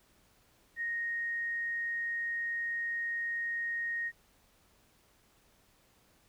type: tone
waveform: sine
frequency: 1864.7 Hz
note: A#6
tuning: in tune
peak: -32 dBFS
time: 0.76-4.12 s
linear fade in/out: 50 ms
effects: pink hiss -67 dBFS RMS until 6.28 s